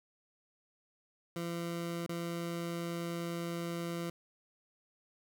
20% pulse tone with dropouts, 170.1 Hz, F3, 45 cents flat, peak -31 dBFS, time 1.36-4.1 s, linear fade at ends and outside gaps 2 ms, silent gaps 2.064-2.092 s, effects none

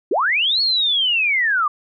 sine linear two-way sweep, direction up then down, 291.8 to 4400 to 1143 Hz, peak -15 dBFS, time 0.11-1.68 s, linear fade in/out 5 ms, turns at 0.61 s, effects none

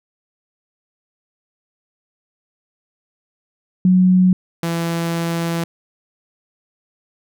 sine / sawtooth tone pair in turn, 184 / 167.73 Hz, F#3 / E3, -9 / +30 cents, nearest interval major second, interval 161 cents, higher first, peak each -9 / -15 dBFS, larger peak first, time 3.85-4.33 / 4.63-5.64 s, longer second, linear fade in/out 2 ms, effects none

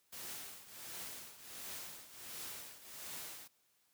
white noise with tremolo, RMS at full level -45 dBFS, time 0.12-3.48 s, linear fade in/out 10 ms, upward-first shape triangle, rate 1.4 Hz, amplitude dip 80%, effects white hiss -75 dBFS RMS until 3.93 s + high-pass 60 Hz 12 dB/octave

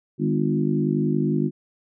harmonic tone with a mistuned harmonic, 50.7 Hz, G#1, 41 cents flat, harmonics 3 / 4 / 5 / 6 / 7, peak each -24 / -25 / -26 / -27 / -27 dBFS, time 0.18-1.51 s, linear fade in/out 50 ms, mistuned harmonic 5, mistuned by -28 cents, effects none

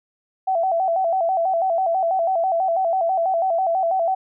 sine tone with vibrato, 713 Hz, F5, 36 cents sharp, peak -17 dBFS, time 0.47-4.15 s, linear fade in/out 10 ms, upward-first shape square, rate 6.1 Hz, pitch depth 110 cents each way, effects none

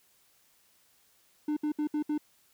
triangle tone bursts, 300 Hz, D4, 37 cents sharp, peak -25 dBFS, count 5, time 1.48-2.179 s, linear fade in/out 5 ms, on 87 ms, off 66 ms, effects white hiss -66 dBFS RMS until 2.53 s

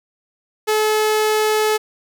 sawtooth tone, 430 Hz, A4, 40 cents flat, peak -11 dBFS, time 0.67-1.78 s, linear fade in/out 20 ms, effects none

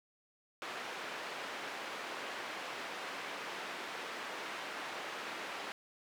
white band-pass noise, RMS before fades -43 dBFS, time 0.62-5.72 s, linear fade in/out 0 ms, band 310 to 2200 Hz, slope 12 dB/octave, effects none

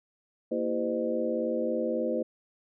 sine tone cluster, 232 / 329.7 / 393.4 / 512 / 610 Hz, A#3 / E4 / G4 / C5 / D#5, -8 / 0 / +6 / -38 / -34 cents, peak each -33 / -33 / -36 / -30 / -35 dBFS, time 0.51-2.23 s, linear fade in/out 10 ms, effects none

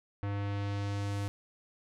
square tone with low-pass filter sweep, 100.9 Hz, G#2, 49 cents flat, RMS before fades -34 dBFS, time 0.23-1.28 s, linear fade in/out 0 ms, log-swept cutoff 2000 to 11000 Hz, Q 0.89, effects none

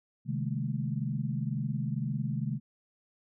sine tone cluster, 131.4 / 153.4 / 204.2 / 222.1 Hz, C3 / D#3 / G#3 / A3, +8 / -24 / -29 / +16 cents, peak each -33 / -34 / -37 / -38 dBFS, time 0.25-2.6 s, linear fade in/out 50 ms, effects none

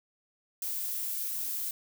violet noise, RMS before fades -34 dBFS, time 0.62-1.71 s, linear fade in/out 2 ms, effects none

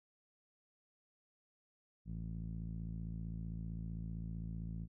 sawtooth tone with low-pass filter, 55.5 Hz, A1, 16 cents sharp, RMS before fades -43 dBFS, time 2.05-4.88 s, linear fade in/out 50 ms, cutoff 180 Hz, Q 3.1, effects none

